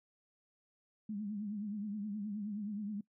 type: tone with vibrato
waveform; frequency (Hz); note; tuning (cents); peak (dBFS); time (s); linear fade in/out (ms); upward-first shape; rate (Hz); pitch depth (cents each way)
sine; 207.6; G#3; 0; -37; 1.09-3.01; 5; triangle; 9.5; 97
effects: noise-tail reverb RT60 0.1 s tail -20 dB re dry